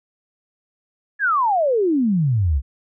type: exponential sweep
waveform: sine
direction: down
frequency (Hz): 1737 to 61.74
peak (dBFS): -15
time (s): 1.19-2.62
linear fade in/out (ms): 50
effects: none